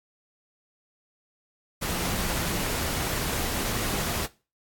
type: tone in noise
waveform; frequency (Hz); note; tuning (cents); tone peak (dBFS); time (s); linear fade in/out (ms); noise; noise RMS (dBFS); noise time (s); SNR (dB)
sine; 178.6; F3; +39; -36; 1.89-2.66; 20; pink; -29; 1.81-4.27; -10
effects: noise-tail reverb RT60 0.3 s tail -18 dB re dry + AAC 64 kbps